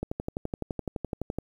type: click train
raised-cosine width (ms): 2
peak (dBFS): -17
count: 17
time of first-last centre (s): 0.03-1.386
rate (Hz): 11.8
effects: 9-bit